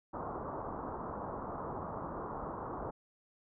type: low-pass noise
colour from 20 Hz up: white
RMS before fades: -41 dBFS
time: 0.13-2.91 s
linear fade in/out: 10 ms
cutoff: 1200 Hz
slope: 48 dB/octave
effects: none